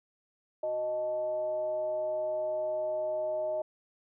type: tone with frequency modulation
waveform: sine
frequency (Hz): 621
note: D#5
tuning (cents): -3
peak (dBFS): -29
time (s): 0.63-3.62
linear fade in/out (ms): 5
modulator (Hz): 254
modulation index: 0.36
effects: none